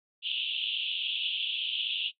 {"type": "band-pass noise", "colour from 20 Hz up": "white", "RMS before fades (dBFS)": -32, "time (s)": [0.22, 2.12], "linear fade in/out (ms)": 50, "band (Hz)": [2700, 3500], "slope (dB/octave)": 96, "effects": ["noise-tail reverb RT60 0.1 s tail -17 dB re dry"]}